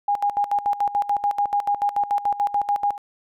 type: tone with tremolo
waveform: sine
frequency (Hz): 816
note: G#5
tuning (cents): -31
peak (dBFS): -17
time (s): 0.08-2.98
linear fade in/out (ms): 5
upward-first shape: square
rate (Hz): 6.9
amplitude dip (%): 80
effects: none